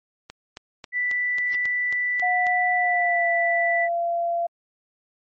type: click train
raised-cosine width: 0.2 ms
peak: -19 dBFS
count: 9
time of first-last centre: 0.3-2.468 s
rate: 3.69 Hz
type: tone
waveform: sine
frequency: 1975.5 Hz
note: B6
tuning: in tune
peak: -21 dBFS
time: 0.92-3.89 s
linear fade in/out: 50 ms
type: noise with exponential growth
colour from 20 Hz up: white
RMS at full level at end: -34 dBFS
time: 1.44-1.55 s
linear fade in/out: 0 ms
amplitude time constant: 22 ms
type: tone with pitch glide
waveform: sine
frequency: 725 to 684.7 Hz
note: F#5 to F5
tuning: -35 to -34 cents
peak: -21 dBFS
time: 2.22-4.47 s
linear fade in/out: 10 ms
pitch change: -99 cents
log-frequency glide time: 2.74-3.28 s
effects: MP3 32 kbps